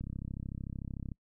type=click train; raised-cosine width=5 ms; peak=-27 dBFS; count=38; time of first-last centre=0.01-1.118 s; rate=33.4 Hz; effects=noise-tail reverb RT60 0.1 s tail -26 dB re dry